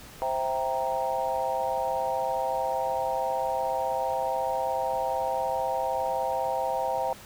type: chord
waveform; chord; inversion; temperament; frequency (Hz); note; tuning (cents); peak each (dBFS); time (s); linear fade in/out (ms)
sine; C dominant seventh; none; equal; 523.3 / 659.3 / 784 / 932.3; C5 / E5 / G5 / Bb5; 0 / 0 / 0 / 0; -31 / -32 / -30 / -31; 0.22-7.13; 0
effects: pink hiss -47 dBFS RMS until 7.25 s